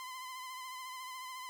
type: tone with vibrato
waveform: sawtooth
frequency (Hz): 1025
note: C6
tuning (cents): -36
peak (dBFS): -39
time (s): 0-1.49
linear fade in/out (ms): 0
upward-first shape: sine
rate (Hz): 14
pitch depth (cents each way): 38
effects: none